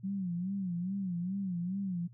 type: tone with vibrato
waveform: sine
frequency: 184.7 Hz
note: F#3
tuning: 3 cents flat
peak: -32 dBFS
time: 0.03-2.08 s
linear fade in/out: 20 ms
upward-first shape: sine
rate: 2.4 Hz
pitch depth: 130 cents each way
effects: added 120 Hz sine -52 dBFS peak until 2.13 s